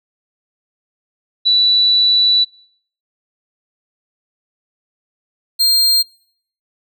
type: tone pair in turn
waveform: sine / 40% pulse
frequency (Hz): 3954 / 4200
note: B7 / C8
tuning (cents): +1 / +6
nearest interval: minor second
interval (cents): 105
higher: second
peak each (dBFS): -9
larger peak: neither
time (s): 1.45-2.45 / 5.59-6.03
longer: first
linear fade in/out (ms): 20
effects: noise-tail reverb RT60 0.6 s tail -26 dB re dry